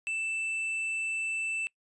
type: tone with tanh clipping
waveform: sine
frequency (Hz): 2650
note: E7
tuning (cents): +9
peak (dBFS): -31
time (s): 0.07-1.67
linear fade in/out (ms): 0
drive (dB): 6
effects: noise-tail reverb RT60 0.1 s tail -23 dB re dry + resampled to 24000 Hz